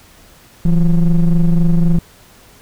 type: ring-modulated tone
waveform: triangle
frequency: 90 Hz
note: F#2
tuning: 47 cents flat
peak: -3 dBFS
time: 0.65-1.99 s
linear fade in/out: 5 ms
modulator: 78.1 Hz
effects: pink hiss -45 dBFS RMS until 2.61 s